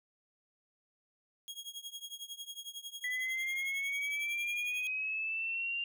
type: tone with tremolo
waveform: sawtooth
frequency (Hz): 3287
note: G#7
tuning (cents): -19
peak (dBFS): -36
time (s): 1.48-4.87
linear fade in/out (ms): 0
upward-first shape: triangle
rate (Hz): 11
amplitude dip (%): 95
type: linear sweep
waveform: sine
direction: up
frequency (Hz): 1980 to 2794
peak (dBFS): -33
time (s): 3.04-5.84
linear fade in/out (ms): 2
effects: none